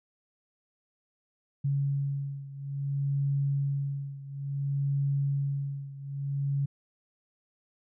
sine beating tone pair, 139.6 / 140.18 Hz, C#3 / C#3, +13 / +20 cents, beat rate 0.58 Hz, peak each -29 / -32 dBFS, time 1.64-6.66 s, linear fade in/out 10 ms, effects none

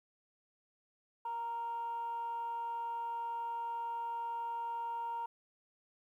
sine tone with frequency modulation, 931 Hz, A#5, 2 cents flat, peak -35 dBFS, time 1.25-5.26 s, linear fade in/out 5 ms, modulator 459 Hz, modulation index 0.21, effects tanh soft clip ceiling -32 dBFS + 12-bit

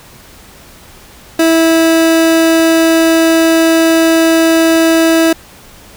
30% pulse tone, 326.7 Hz, E4, 15 cents flat, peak -4 dBFS, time 1.39-5.33 s, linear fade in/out 5 ms, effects pink hiss -38 dBFS RMS until 5.96 s

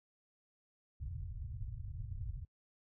white low-pass noise, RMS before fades -43 dBFS, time 1-2.45 s, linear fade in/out 2 ms, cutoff 120 Hz, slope 48 dB/octave, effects noise-tail reverb RT60 0.1 s tail -26 dB re dry

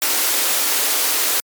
white high-pass noise, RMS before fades -18 dBFS, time 0.02-1.4 s, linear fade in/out 0 ms, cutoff 270 Hz, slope 48 dB/octave, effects MP3 96 kbps

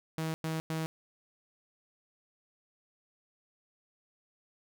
sawtooth tone bursts, 160 Hz, D#3, 49 cents sharp, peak -28 dBFS, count 3, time 0.18-0.86 s, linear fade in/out 0 ms, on 160 ms, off 100 ms, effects none

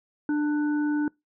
harmonic tone, 296.8 Hz, D4, 18 cents sharp, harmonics 1 / 3 / 5, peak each -22 / -39 / -36 dBFS, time 0.29-1.08 s, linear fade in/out 2 ms, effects noise-tail reverb RT60 0.2 s tail -25 dB re dry

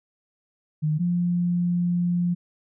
sine tone pair in turn, 153.4 / 175.33 Hz, D#3 / F3, -24 / +7 cents, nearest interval major second, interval 231 cents, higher second, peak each -20 dBFS, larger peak neither, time 0.82-0.99 / 0.99-2.35 s, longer second, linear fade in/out 20 ms, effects none

